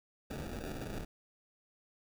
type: noise with sample-and-hold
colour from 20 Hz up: pink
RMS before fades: -41 dBFS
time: 0.3-1.05 s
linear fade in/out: 10 ms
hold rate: 1050 Hz
effects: none